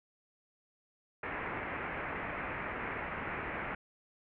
white low-pass noise, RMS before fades -39 dBFS, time 1.23-3.75 s, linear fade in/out 5 ms, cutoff 2300 Hz, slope 48 dB/octave, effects none

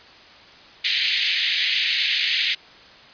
white band-pass noise, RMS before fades -22 dBFS, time 0.84-2.55 s, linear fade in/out 10 ms, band 1900 to 4400 Hz, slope 48 dB/octave, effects white hiss -46 dBFS RMS until 3.13 s + resampled to 11025 Hz

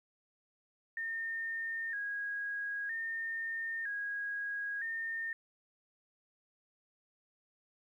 sine tone with vibrato, 1731 Hz, A6, 29 cents flat, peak -35 dBFS, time 0.97-5.33 s, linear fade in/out 2 ms, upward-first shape square, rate 0.52 Hz, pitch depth 87 cents each way, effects 12-bit

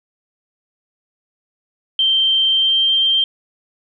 sine tone with pitch glide, 3136 to 3156 Hz, G7 to G7, 0 to +11 cents, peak -12 dBFS, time 1.99-3.24 s, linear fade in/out 2 ms, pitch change +11 cents, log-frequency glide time 2.5-2.92 s, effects none

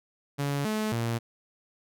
sawtooth tone with pitch steps, 141.9 / 215.6 / 116.3 Hz, C#3 / A3 / A#2, +41 / -35 / -4 cents, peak -23 dBFS, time 0.38-1.19 s, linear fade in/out 20 ms, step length 270 ms, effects none

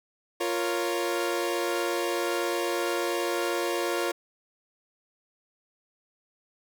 sawtooth chord, Bb minor, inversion second, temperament equal, 349.2 / 466.2 / 554.4 Hz, F4 / Bb4 / Db5, 0 / 0 / 0 cents, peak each -25 / -28 / -28 dBFS, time 0.4-4.12 s, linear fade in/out 10 ms, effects none

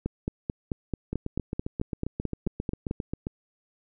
two click trains, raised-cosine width 3 ms, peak -15 / -17 dBFS, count 14 / 17, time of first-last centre 0.06-2.911 / 1.13-3.269 s, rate 4.56 / 7.48 Hz, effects none

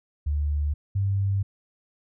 sine tone pair in turn, 73.42 / 98.46 Hz, D2 / G2, 0 / +8 cents, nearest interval perfect fourth, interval 508 cents, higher second, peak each -22 / -21 dBFS, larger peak second, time 0.26-0.74 / 0.95-1.43 s, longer neither, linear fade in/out 10 ms, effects none

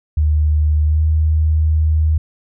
sine tone with pitch glide, 76 to 78.09 Hz, D#2 to D#2, -40 to +7 cents, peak -11 dBFS, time 0.17-2.18 s, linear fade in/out 5 ms, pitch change +47 cents, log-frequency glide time 0.86-1.01 s, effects none

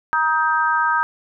harmonic tone, 314.6 Hz, D#4, 19 cents sharp, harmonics 3 / 4 / 5, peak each -20 / -20 / -20 dBFS, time 0.13-1.03 s, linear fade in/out 0 ms, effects none

